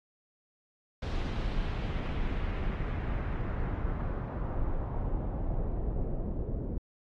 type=noise with low-pass filter sweep; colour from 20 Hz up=brown; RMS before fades=-32 dBFS; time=1.02-6.78 s; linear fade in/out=5 ms; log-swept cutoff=4500 to 440 Hz; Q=1.3; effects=AAC 32 kbps